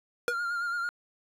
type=tone with vibrato; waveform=triangle; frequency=1404 Hz; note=F6; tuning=9 cents sharp; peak=-27 dBFS; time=0.28-0.89 s; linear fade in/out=0 ms; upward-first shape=sine; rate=9 Hz; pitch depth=35 cents each way
type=tone with exponential decay; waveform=square; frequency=482.8 Hz; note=B4; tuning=39 cents flat; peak=-23 dBFS; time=0.28-0.36 s; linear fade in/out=1 ms; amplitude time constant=17 ms
effects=resampled to 32000 Hz